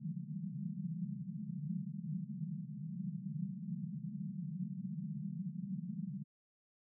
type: band-pass noise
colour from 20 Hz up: white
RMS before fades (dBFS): -42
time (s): 0-6.24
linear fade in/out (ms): 20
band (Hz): 140 to 210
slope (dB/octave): 96
effects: none